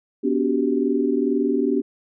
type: chord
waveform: sine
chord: G major seventh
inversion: first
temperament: equal with one note detuned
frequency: 246.9 / 287.1 / 370 / 392 Hz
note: B3 / D4 / F#4 / G4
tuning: 0 / -39 / 0 / 0 cents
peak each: -23 / -22 / -27 / -23 dBFS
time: 0.23-1.82 s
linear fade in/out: 20 ms
effects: none